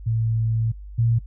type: tone pair in turn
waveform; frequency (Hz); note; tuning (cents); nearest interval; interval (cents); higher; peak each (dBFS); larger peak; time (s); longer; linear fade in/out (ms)
sine; 112.7 / 115.8; A2 / A#2; +42 / -11; unison; 47; second; -19 / -16; second; 0.06-0.72 / 0.98-1.19; first; 10
effects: noise-tail reverb RT60 0.1 s tail -23 dB re dry + added 50 Hz sine -35 dBFS peak until 1.26 s